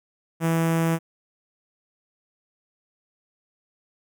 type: tone with notch filter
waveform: sawtooth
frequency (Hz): 164.5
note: E3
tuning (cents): -3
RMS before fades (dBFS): -22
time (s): 0.4-0.99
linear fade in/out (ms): 50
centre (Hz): 4200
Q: 1
effects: none